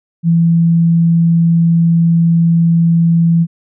sine tone, 167.3 Hz, E3, 26 cents sharp, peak -7 dBFS, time 0.23-3.47 s, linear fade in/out 50 ms, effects none

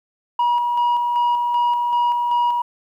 sine tone with tremolo, 961 Hz, B5, 48 cents flat, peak -12 dBFS, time 0.39-2.62 s, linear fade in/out 5 ms, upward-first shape square, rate 2.6 Hz, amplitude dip 40%, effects tanh soft clip ceiling -14 dBFS + 9-bit

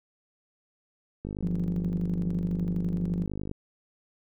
click train, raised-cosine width 3 ms, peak -22 dBFS, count 116, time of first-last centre 1.25-3.514 s, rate 50.8 Hz
sine tone with tremolo, 174.61 Hz, F3, in tune, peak -25 dBFS, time 1.43-3.26 s, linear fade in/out 0 ms, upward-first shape square, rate 12 Hz, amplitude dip 40%
effects none

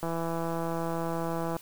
click train, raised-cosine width 1 ms, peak -19 dBFS, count 256, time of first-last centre 0.03-1.566 s, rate 166 Hz, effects white hiss -51 dBFS RMS until 1.61 s

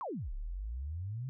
sine exponential two-way sweep, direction down then up, 1174.7 to 32.99 to 136.3 Hz, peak -36 dBFS, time 0.01-1.29 s, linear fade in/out 0 ms, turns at 0.33 s, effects none

